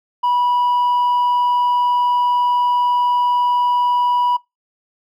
triangle tone with hard clipping, 978 Hz, B5, 17 cents flat, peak -13 dBFS, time 0.23-4.37 s, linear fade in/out 10 ms, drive 1 dB, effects noise-tail reverb RT60 0.2 s tail -23 dB re dry

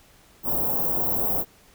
white band-stop noise, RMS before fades -24 dBFS, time 0.43-1.45 s, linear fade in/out 50 ms, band 850 to 16000 Hz, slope 24 dB/octave, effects pink hiss -55 dBFS RMS until 1.74 s

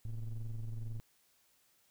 triangle ring-modulated tone, 61.2 Hz, B1, 15 cents flat, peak -32 dBFS, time 0.05-1 s, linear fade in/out 0 ms, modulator 50.2 Hz, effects white hiss -71 dBFS RMS until 1.9 s

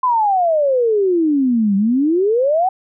sine exponential two-way sweep, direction down then up, 1038 to 192.3 to 774 Hz, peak -12 dBFS, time 0.03-2.69 s, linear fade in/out 5 ms, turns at 1.76 s, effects none

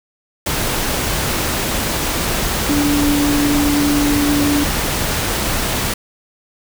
sine tone in noise, 290 Hz, D4, 22 cents flat, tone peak -14 dBFS, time 2.69-4.64 s, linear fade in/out 5 ms, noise pink, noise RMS -19 dBFS, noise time 0.46-5.94 s, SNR +2 dB, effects none

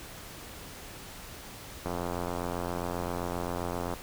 click train, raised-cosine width 1 ms, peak -19 dBFS, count 183, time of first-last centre 1.86-3.938 s, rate 87.6 Hz, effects pink hiss -45 dBFS RMS until 4.02 s

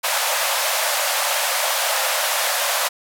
pink band-pass noise, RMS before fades -21 dBFS, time 0.03-2.89 s, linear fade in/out 20 ms, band 530 to 16000 Hz, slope 96 dB/octave, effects none

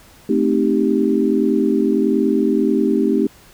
sine chord, A half-diminished seventh, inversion none, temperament equal, 220 / 261.6 / 311.1 / 392 Hz, A3 / C4 / Eb4 / G4, 0 / 0 / 0 / 0 cents, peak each -19 dBFS, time 0.29-3.27 s, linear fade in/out 5 ms, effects pink hiss -47 dBFS RMS until 3.53 s

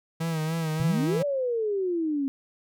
45% pulse tone with vibrato, 160.6 Hz, E3, 45 cents flat, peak -26 dBFS, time 0.2-1.23 s, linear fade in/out 10 ms, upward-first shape sine, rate 3.4 Hz, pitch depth 58 cents each way
sine exponential two-way sweep, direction up then down, 123.47 to 587.3 to 267.3 Hz, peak -24 dBFS, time 0.8-2.28 s, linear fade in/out 0 ms, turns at 1.24 s
effects none

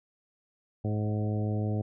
harmonic tone with a mistuned harmonic, 106.2 Hz, G#2, 39 cents sharp, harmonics 1 / 2 / 3 / 4 / 5 / 6 / 7, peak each -28 / -34 / -38 / -40 / -42 / -44 / -45 dBFS, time 0.84-1.82 s, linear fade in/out 10 ms, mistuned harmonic 6, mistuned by -17 cents, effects none

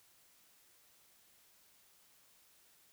silence, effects white hiss -67 dBFS RMS until 2.92 s

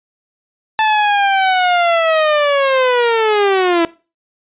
sawtooth linear sweep, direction down, 879 to 329.6 Hz, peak -7 dBFS, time 0.79-3.85 s, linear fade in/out 0 ms, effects noise-tail reverb RT60 0.3 s tail -19 dB re dry + resampled to 8000 Hz

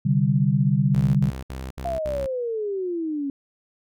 sine chord, C suspended second, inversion none, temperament equal with one note detuned, 130.81 / 146.83 / 194.98 Hz, C3 / D3 / G3, 0 / 0 / -9 cents, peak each -22 / -20 / -22 dBFS, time 0.05-1.3 s, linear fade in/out 10 ms
sawtooth tone bursts, 65.41 Hz, C2, in tune, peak -27 dBFS, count 5, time 0.94-2.262 s, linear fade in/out 5 ms, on 210 ms, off 68 ms
sine exponential sweep, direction down, 700 to 272.7 Hz, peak -24 dBFS, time 1.85-3.3 s, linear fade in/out 2 ms
effects none

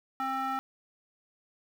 square tone with band-pass filter, 265.5 Hz, C4, 25 cents sharp, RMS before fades -32 dBFS, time 0.2-0.59 s, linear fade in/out 0 ms, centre 1100 Hz, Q 7.9, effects 9-bit

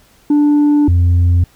sine tone pair in turn, 293.7 / 87.32 Hz, D4 / F2, 0 / 0 cents, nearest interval octave + major sixth, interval 2100 cents, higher first, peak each -5 dBFS, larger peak neither, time 0.3-0.88 / 0.88-1.44 s, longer first, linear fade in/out 5 ms, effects tanh soft clip ceiling -7 dBFS + pink hiss -50 dBFS RMS until 1.55 s

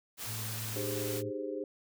white noise, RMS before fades -40 dBFS, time 0.17-1.23 s, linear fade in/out 50 ms
harmonic tone, 110.4 Hz, A2, 6 cents sharp, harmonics 1 / 2 / 4, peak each -39 / -52 / -63 dBFS, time 0.25-1.32 s, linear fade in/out 50 ms
sine chord, Ab major seventh, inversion second, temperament equal with one note detuned, 304.5 / 392 / 415.3 / 523.3 Hz, Eb4 / G4 / Ab4 / C5, -37 / 0 / 0 / 0 cents, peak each -40 dBFS, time 0.76-1.64 s, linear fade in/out 2 ms
effects none

